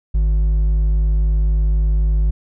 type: tone with hard clipping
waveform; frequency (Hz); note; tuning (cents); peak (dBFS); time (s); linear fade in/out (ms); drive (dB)
sine; 51.91; G#1; 0; -14; 0.14-2.31; 10; 4
effects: none